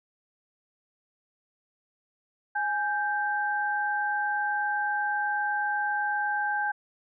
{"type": "tone pair together", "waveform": "sine", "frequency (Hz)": [830.6, 1568], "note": ["G#5", "G6"], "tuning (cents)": [0, 0], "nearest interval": "major seventh", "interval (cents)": 1100, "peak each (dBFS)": -28, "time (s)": [2.55, 6.72], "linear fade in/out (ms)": 10, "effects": []}